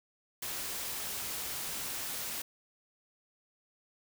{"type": "noise", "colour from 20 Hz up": "white", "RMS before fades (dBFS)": -38, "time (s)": [0.42, 2.42], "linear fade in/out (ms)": 5, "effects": []}